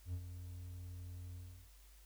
triangle tone with ADSR envelope, 88.8 Hz, F2, 29 cents sharp, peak -35 dBFS, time 0.05-1.7 s, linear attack 84 ms, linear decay 66 ms, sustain -9 dB, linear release 350 ms, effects added 50 Hz sine -59 dBFS peak until 2.05 s + white hiss -67 dBFS RMS until 2.05 s

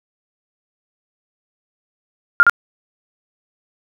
sine tone with echo, 1405 Hz, F6, 10 cents sharp, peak -4 dBFS, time 2.4-2.43 s, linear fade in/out 0 ms, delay 66 ms, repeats 1, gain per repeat -2 dB, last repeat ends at 2.496 s, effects none

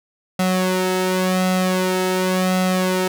sawtooth tone with flanger, 185 Hz, F#3, in tune, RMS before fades -19 dBFS, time 0.39-3.08 s, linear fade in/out 5 ms, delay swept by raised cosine 1.5 to 2.29 ms, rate 0.91 Hz, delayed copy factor +0.75, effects none

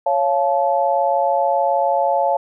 sine chord, Db augmented, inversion none, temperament just, 554.4 / 693 / 866.2 Hz, Db5 / F5 / A5, 0 / -14 / -27 cents, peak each -19 dBFS, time 0.06-2.37 s, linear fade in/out 5 ms, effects none

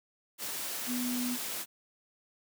sine tone in noise, 246.9 Hz, B3, in tune, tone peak -31 dBFS, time 0.86-1.38 s, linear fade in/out 50 ms, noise white, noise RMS -37 dBFS, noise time 0.38-1.66 s, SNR +3 dB, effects high-pass 150 Hz 12 dB/octave

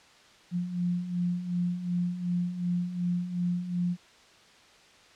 sine beating tone pair, 174.61 / 177.31 Hz, F3 / F3, 0 / +27 cents, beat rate 2.7 Hz, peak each -34 / -28 dBFS, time 0.51-3.97 s, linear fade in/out 50 ms, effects white hiss -56 dBFS RMS until 5.15 s + low-pass 5000 Hz 12 dB/octave

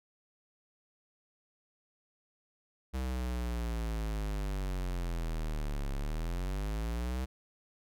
square linear two-way sweep, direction down then up, 65.41 to 34 to 65.41 Hz, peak -33 dBFS, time 2.93-7.26 s, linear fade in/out 20 ms, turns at 5.94 s, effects none

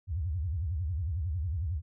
sine tone with vibrato, 82.41 Hz, E2, in tune, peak -29 dBFS, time 0.07-1.82 s, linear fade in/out 50 ms, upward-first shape sine, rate 11 Hz, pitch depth 280 cents each way, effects none

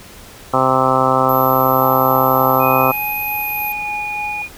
harmonic tone, 130.81 Hz, C3, in tune, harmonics 1 / 2 / 3 / 4 / 5 / 6 / 7 / 8 / 9 / 10, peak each -24 / -22 / -24 / -19 / -22 / -19 / -22 / -20 / -20 / -19 dBFS, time 0.53-2.92 s, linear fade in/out 10 ms
sine tone, 12000 Hz, F#9, 23 cents sharp, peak -23 dBFS, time 1.29-3.72 s, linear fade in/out 0 ms
sine tone with tremolo, 837 Hz, G#5, 13 cents sharp, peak -22 dBFS, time 1.81-4.42 s, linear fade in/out 2 ms, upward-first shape sine, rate 3.4 Hz, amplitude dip 35%
sine tone with pitch glide, 2489 to 2449 Hz, D#7 to D#7, 0 to -28 cents, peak -22 dBFS, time 2.59-4.49 s, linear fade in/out 50 ms, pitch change -28 cents, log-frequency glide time 3.24-3.92 s
effects pink hiss -39 dBFS RMS until 4.57 s

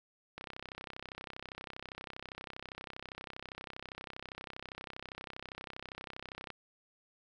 click train, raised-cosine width 0.3 ms, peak -27 dBFS, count 200, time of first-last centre 0.38-6.503 s, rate 32.5 Hz, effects none

